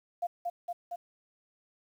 sine tone with echo, 698.5 Hz, F5, in tune, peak -28 dBFS, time 0.22-0.27 s, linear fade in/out 10 ms, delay 230 ms, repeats 3, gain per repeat -2 dB, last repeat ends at 0.96 s, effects 10-bit

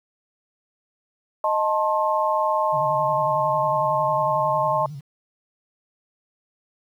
sine chord, A diminished, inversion second, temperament equal with one note detuned, 622.3 / 880 / 1065.4 Hz, Eb5 / A5 / C6, 0 / 0 / +31 cents, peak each -23 dBFS, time 1.44-4.86 s, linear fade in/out 2 ms
sine tone with vibrato, 144.7 Hz, D3, 25 cents flat, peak -32 dBFS, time 2.72-5.01 s, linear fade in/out 20 ms, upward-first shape square, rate 11 Hz, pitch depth 98 cents each way
effects 9-bit

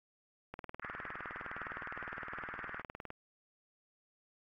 click train, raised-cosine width 0.5 ms, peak -28 dBFS, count 51, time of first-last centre 0.54-3.104 s, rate 19.5 Hz
pink band-pass noise, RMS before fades -46 dBFS, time 0.82-2.82 s, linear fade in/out 5 ms, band 1200 to 1900 Hz, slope 48 dB/octave
effects AAC 32 kbps

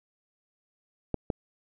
clicks, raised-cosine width 2 ms, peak -14 dBFS, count 2, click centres 1.143 / 1.302 s, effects none

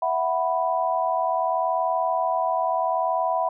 sine chord, E suspended second, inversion none, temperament equal, 659.3 / 740 / 987.8 Hz, E5 / F#5 / B5, 0 / 0 / 0 cents, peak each -25 dBFS, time 0.02-3.49 s, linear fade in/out 5 ms, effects none

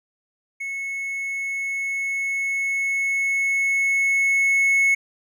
triangle tone with level ramp, 2195 Hz, C#7, 18 cents flat, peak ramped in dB -25 to -13 dBFS, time 0.6-4.95 s, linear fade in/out 10 ms, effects none

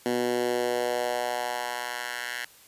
10% pulse tone with high-pass filter sweep, 122.1 Hz, B2, 19 cents flat, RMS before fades -29 dBFS, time 0.06-2.45 s, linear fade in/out 0 ms, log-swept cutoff 270 to 1700 Hz, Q 1.9, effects white hiss -54 dBFS RMS until 2.67 s + resampled to 32000 Hz

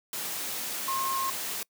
sine tone in noise, 1069 Hz, C6, 37 cents sharp, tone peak -28 dBFS, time 0.88-1.3 s, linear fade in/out 2 ms, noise white, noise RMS -34 dBFS, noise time 0.13-1.63 s, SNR +3 dB, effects noise-tail reverb RT60 0.1 s tail -25 dB re dry + high-pass 150 Hz 12 dB/octave

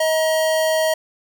square tone pair together, 634 / 947.2 Hz, D#5 / A#5, +32 / +27 cents, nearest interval perfect fifth, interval 695 cents, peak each -17 / -28 dBFS, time 0-0.94 s, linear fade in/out 5 ms, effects none

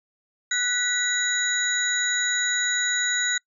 sine tone cluster, 1482 / 1953 / 3869 / 6810 Hz, F#6 / B6 / B7 / G#8, +2 / -20 / -36 / +42 cents, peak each -27 dBFS, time 0.51-3.38 s, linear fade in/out 5 ms, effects noise-tail reverb RT60 0.1 s tail -26 dB re dry

